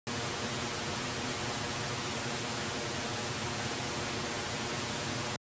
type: noise with comb filter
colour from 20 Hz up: pink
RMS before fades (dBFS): -34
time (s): 0.07-5.36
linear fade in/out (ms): 0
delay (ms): 8.4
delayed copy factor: +0.7
effects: high-pass 100 Hz 12 dB/octave + resampled to 16000 Hz